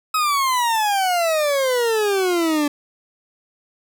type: exponential sweep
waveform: 40% pulse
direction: down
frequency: 1281 to 287 Hz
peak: -16 dBFS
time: 0.14-2.68 s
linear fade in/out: 5 ms
effects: none